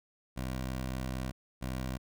15% pulse tone pair in turn, 64.3 / 64.3 Hz, C2 / C2, -30 / -30 cents, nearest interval unison, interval 0 cents, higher neither, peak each -28 dBFS, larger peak neither, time 0.36-1.32 / 1.61-1.98 s, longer first, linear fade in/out 20 ms, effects none

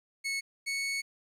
sawtooth tone pair in turn, 2200 / 2214 Hz, C#7 / C#7, -14 / -3 cents, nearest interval unison, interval 11 cents, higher second, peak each -27 dBFS, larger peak neither, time 0.24-0.41 / 0.66-1.02 s, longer second, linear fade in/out 20 ms, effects low-pass 10000 Hz 12 dB/octave + 11-bit

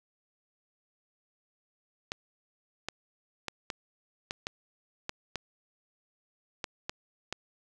clicks, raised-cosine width 0.2 ms, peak -16 dBFS, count 11, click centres 2.119 / 2.886 / 3.483 / 3.702 / 4.309 / 4.469 / 5.094 / 5.357 / 6.642 / 6.895 / 7.326 s, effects none

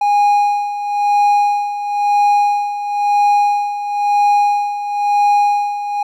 triangle tone with tremolo, 821 Hz, G#5, 20 cents flat, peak -7 dBFS, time 0.01-6.03 s, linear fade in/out 5 ms, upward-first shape sine, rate 0.99 Hz, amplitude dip 70%, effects none

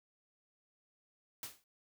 white noise with exponential decay, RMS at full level -40 dBFS, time 1.43-1.64 s, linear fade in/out 1 ms, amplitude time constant 44 ms, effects none

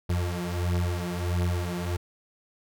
35% pulse beating tone pair, 87.31 / 88.81 Hz, F2 / F2, 0 / +30 cents, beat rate 1.5 Hz, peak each -27 dBFS, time 0.09-1.97 s, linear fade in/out 10 ms, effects none

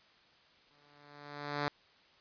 5% pulse tone with exponential growth, 145.5 Hz, D3, 16 cents flat, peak -19 dBFS, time 0.71-1.68 s, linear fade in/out 0 ms, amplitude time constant 210 ms, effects white hiss -64 dBFS RMS until 2.2 s + resampled to 11025 Hz

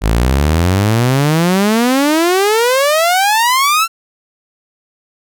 sawtooth exponential sweep, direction up, 51 to 1370 Hz, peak -6 dBFS, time 0.01-3.88 s, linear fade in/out 50 ms, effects none

